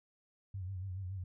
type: tone with vibrato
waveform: sine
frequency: 94 Hz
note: F#2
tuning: 28 cents sharp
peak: -38 dBFS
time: 0.54-1.24 s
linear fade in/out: 5 ms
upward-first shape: sine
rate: 7.1 Hz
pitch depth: 81 cents each way
effects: none